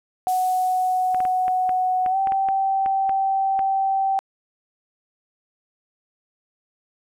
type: tone with pitch glide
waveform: sine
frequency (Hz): 740 to 775.9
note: F#5 to G5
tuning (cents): 0 to -18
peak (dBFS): -18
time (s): 0.27-4.19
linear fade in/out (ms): 0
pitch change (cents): +82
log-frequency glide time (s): 2.09-2.17
type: noise with exponential decay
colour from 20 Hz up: violet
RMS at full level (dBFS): -30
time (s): 0.28-2.72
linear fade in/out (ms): 1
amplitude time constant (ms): 530
type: clicks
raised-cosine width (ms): 0.5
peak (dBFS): -18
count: 12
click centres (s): 1.146 / 1.204 / 1.252 / 1.481 / 1.693 / 2.062 / 2.272 / 2.321 / 2.487 / 2.861 / 3.094 / 3.592
effects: low-pass 11000 Hz 12 dB/octave